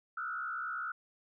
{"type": "tone with frequency modulation", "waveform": "sine", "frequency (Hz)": 1381, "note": "F6", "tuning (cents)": -20, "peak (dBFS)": -35, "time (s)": [0.17, 0.92], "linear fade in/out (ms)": 5, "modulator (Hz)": 64.7, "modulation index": 1.5, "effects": []}